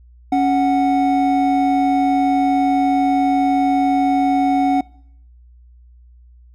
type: tone pair together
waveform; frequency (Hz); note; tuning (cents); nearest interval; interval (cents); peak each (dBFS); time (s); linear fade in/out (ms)
triangle; 277.2 / 739.5; C#4 / F#5; 0 / -1; octave + perfect fourth; 1699; -14; 0.32-4.81; 5
effects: noise-tail reverb RT60 0.7 s tail -24 dB re dry + added 60 Hz sine -43 dBFS peak until 6.54 s